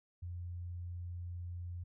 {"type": "tone", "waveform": "sine", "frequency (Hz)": 87.7, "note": "F2", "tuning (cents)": 8, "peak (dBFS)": -40, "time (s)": [0.22, 1.84], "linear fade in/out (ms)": 10, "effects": []}